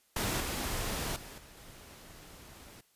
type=noise with level steps; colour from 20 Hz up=pink; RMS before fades=-32 / -35 / -47 / -54 / -52 dBFS; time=0.16-2.81 s; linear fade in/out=5 ms; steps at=0.4 / 1.16 / 1.38 / 1.57 s; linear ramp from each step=2 ms; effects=white hiss -69 dBFS RMS until 2.95 s + resampled to 32000 Hz